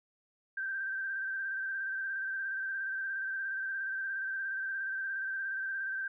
sine tone with vibrato, 1568 Hz, G6, in tune, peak -33 dBFS, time 0.57-6.08 s, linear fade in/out 5 ms, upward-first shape square, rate 17 Hz, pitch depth 27 cents each way, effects none

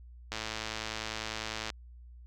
click train, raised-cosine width 0.2 ms, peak -18 dBFS, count 153, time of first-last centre 0.32-1.702 s, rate 110 Hz, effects added 60 Hz sine -48 dBFS peak until 2.26 s

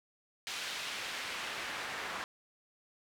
pink noise with band-pass filter sweep, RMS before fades -40 dBFS, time 0.47-2.24 s, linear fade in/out 0 ms, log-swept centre 3400 to 1500 Hz, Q 0.89, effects none

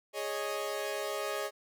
sawtooth chord, Ab suspended fourth, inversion none, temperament equal, 415.3 / 554.4 / 622.3 Hz, Ab4 / Db5 / Eb5, 0 / 0 / 0 cents, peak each -34 dBFS, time 0.13-1.51 s, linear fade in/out 50 ms, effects none

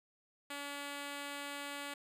5% pulse tone, 285.1 Hz, C#4, 49 cents sharp, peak -30 dBFS, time 0.5-1.94 s, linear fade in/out 5 ms, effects resampled to 32000 Hz

